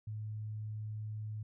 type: tone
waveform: sine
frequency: 107.4 Hz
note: A2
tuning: 41 cents flat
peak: -38 dBFS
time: 0.07-1.43 s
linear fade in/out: 5 ms
effects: none